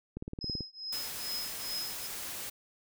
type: click train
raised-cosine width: 3 ms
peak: -25 dBFS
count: 9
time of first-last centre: 0.17-0.607 s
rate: 18.3 Hz
type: tone with tremolo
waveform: sine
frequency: 5110 Hz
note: D#8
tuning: 45 cents sharp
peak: -33 dBFS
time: 0.41-2.07 s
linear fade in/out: 5 ms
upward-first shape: triangle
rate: 2.4 Hz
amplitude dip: 100%
type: noise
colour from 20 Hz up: white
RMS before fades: -40 dBFS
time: 0.92-2.5 s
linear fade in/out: 10 ms
effects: none